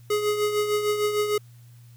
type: tone with tremolo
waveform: square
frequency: 418.6 Hz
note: G#4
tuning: 14 cents sharp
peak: -20 dBFS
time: 0.1-1.38 s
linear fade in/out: 5 ms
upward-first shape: triangle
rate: 6.6 Hz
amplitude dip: 60%
effects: added 119 Hz sine -46 dBFS peak until 1.96 s + white hiss -61 dBFS RMS until 1.96 s